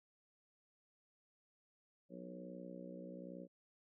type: harmonic tone with a mistuned harmonic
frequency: 61 Hz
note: B1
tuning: 21 cents flat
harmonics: 3 / 4 / 5 / 6 / 7 / 8 / 9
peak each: -52 / -55 / -55 / -60 / -62 / -58 / -54 dBFS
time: 2.09-3.48 s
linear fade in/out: 50 ms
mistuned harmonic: 3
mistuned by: -15 cents
effects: none